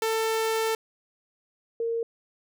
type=tone pair in turn; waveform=sawtooth / sine; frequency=445.4 / 460.8 Hz; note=A4 / A#4; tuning=+21 / -20 cents; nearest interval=minor second; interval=59 cents; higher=second; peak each=-20 / -25 dBFS; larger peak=first; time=0.02-0.75 / 1.8-2.03 s; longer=first; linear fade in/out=2 ms; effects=none